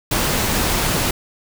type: noise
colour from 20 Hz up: pink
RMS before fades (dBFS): -19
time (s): 0.11-1.11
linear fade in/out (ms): 5
effects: none